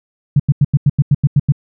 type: tone bursts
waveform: sine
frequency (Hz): 142.2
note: C#3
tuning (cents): +45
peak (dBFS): -6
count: 10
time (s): 0.36-1.522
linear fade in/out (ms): 5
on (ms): 37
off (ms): 88
effects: none